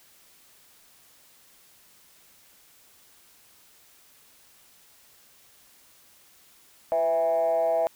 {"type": "tone with frequency modulation", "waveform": "sine", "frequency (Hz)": 658, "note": "E5", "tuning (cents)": -3, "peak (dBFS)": -20, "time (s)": [6.92, 7.87], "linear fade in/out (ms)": 0, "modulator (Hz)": 158, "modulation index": 0.73, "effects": ["tanh soft clip ceiling -16 dBFS", "white hiss -57 dBFS RMS until 7.95 s"]}